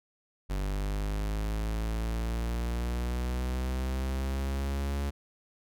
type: linear sweep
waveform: 45% pulse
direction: up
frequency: 48 to 70.8 Hz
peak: -29 dBFS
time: 0.49-5.11 s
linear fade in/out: 20 ms
effects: none